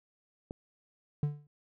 click, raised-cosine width 2 ms, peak -26 dBFS, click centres 0.509 s
triangle tone with exponential decay, 146.83 Hz, D3, in tune, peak -22 dBFS, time 1.23-1.47 s, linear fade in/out 2 ms, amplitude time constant 52 ms
effects none

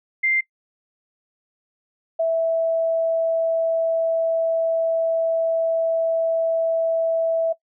sine tone pair in turn, 2093 / 656.6 Hz, C7 / E5, 0 / -7 cents, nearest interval octave + minor sixth, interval 2007 cents, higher first, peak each -17 dBFS, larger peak neither, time 0.23-0.41 / 2.19-7.53 s, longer second, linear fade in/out 10 ms, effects noise-tail reverb RT60 0.1 s tail -20 dB re dry

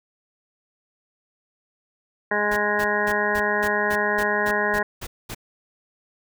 harmonic tone, 207.7 Hz, G#3, in tune, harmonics 1 / 2 / 3 / 4 / 5 / 7 / 8 / 9, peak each -32 / -27 / -28 / -29 / -29 / -31 / -26 / -26 dBFS, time 2.31-4.83 s, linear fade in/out 5 ms
pink noise bursts, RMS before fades -33 dBFS, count 11, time 2.51-5.348 s, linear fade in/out 10 ms, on 58 ms, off 220 ms
effects none

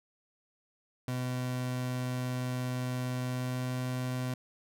30% pulse tone with pitch glide, 126.1 to 126.9 Hz, B2 to B2, +36 to +47 cents, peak -29 dBFS, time 1.08-4.34 s, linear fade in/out 2 ms, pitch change +11 cents, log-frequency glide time 3.24-3.73 s, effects none

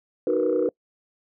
sine chord, B major seventh, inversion first, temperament just, 308.7 / 370.4 / 463 / 493.9 Hz, D#4 / F#4 / A#4 / B4, -14 / +2 / -12 / 0 cents, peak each -26 / -24 / -24 / -23 dBFS, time 0.27-0.69 s, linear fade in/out 2 ms, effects noise-tail reverb RT60 0.1 s tail -26 dB re dry + tanh soft clip ceiling -13 dBFS

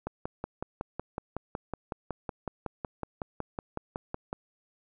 click train, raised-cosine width 1 ms, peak -19 dBFS, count 24, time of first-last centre 0.07-4.329 s, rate 5.4 Hz, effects none

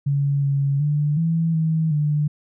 sine tone with pitch steps, 141.1 / 139.6 / 147.8 / 164.4 / 160 / 148.9 Hz, C#3 / C#3 / D3 / E3 / D#3 / D3, +31 / +13 / +11 / -4 / +49 / +24 cents, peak -17 dBFS, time 0.06-2.28 s, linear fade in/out 10 ms, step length 370 ms, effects none

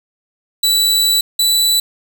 sawtooth tone pair in turn, 3951 / 3966 Hz, B7 / B7, 0 / +7 cents, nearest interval unison, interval 7 cents, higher second, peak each -8 dBFS, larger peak neither, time 0.63-1.21 / 1.39-1.8 s, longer first, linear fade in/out 5 ms, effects none

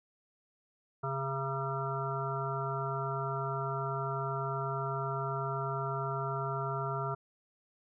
harmonic tone with a mistuned harmonic, 135.6 Hz, C#3, 38 cents flat, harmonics 1 / 3 / 5 / 7 / 9 / 10, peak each -36 / -40 / -40 / -41 / -41 / -39 dBFS, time 1.03-7.15 s, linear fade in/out 10 ms, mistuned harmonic 9, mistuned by -31 cents, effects none

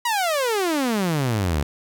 sawtooth exponential sweep, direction down, 986 to 68.6 Hz, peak -16 dBFS, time 0.05-1.63 s, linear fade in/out 5 ms, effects none

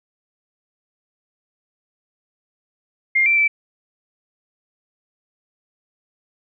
sine tone with pitch steps, 2117 / 2347 / 2322 Hz, C7 / D7 / D7, +20 / -2 / -20 cents, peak -13 dBFS, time 3.15-3.48 s, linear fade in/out 10 ms, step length 110 ms, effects none

